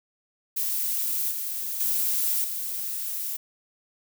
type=noise with level steps; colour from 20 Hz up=violet; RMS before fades=-27 / -31 / -25 / -31 dBFS; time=0.56-3.37 s; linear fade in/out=10 ms; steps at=1.31 / 1.8 / 2.44 s; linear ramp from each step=5 ms; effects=none